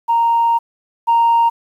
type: tone pair in turn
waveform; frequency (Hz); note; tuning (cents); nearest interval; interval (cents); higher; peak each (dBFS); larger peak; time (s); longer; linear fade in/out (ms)
sine; 929 / 929; A#5 / A#5; -6 / -6; unison; 0; neither; -10 / -8; second; 0.08-0.59 / 1.07-1.5; first; 20
effects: tanh soft clip ceiling -7 dBFS + 8-bit